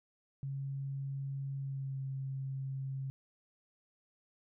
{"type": "tone with pitch glide", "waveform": "sine", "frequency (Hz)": [137.2, 134.61], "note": ["C#3", "C3"], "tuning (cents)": [-17, 50], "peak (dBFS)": -36, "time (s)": [0.43, 3.1], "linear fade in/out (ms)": 0, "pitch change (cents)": -33, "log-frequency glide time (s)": [1.58, 1.99], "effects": []}